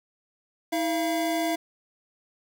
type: tone pair together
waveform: square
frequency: 321.9 / 682 Hz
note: E4 / F5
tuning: -41 / -41 cents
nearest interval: octave + minor second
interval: 1300 cents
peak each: -28 dBFS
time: 0.72-1.56 s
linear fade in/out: 10 ms
effects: 8-bit